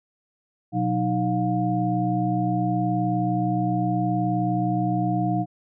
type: tone cluster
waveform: sine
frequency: 123.4 / 182.6 / 310 / 710 Hz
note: B2 / F#3 / D#4 / F5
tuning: -1 / -23 / -6 / +28 cents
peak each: -26 dBFS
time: 0.72-5.46 s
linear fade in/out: 50 ms
effects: none